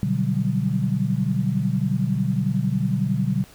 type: chord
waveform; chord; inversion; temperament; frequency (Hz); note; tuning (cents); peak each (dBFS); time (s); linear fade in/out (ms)
sine; G major seventh; first; equal; 123.47 / 146.83 / 185 / 196; B2 / D3 / F#3 / G3; 0 / 0 / 0 / 0; -25; 0.03-3.44; 0
effects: pink hiss -49 dBFS RMS until 3.54 s